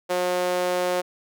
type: tone with high-pass filter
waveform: sawtooth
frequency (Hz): 180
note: F#3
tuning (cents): -47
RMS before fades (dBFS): -24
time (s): 0.09-1.02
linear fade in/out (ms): 20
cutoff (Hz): 490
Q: 2.7
effects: none